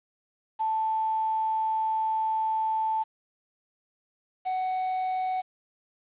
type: tone pair in turn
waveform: sine / triangle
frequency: 880 / 745.4 Hz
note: A5 / F#5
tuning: 0 / +13 cents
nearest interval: minor third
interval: 287 cents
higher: first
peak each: -24 dBFS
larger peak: neither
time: 0.59-3.04 / 4.45-5.42 s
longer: first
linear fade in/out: 20 ms
effects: resampled to 8000 Hz + 9-bit